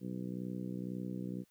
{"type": "harmonic tone", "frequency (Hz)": 62, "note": "B1", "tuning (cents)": 7, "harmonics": [2, 3, 4, 5, 6, 7, 8], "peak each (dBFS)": [-46, -40, -45, -46, -50, -58, -53], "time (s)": [0, 1.45], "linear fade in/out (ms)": 50, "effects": ["white hiss -73 dBFS RMS until 1.5 s"]}